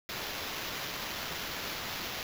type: noise with sample-and-hold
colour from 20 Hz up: blue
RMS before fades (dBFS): -38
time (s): 0.09-2.23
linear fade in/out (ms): 0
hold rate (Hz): 8820
effects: none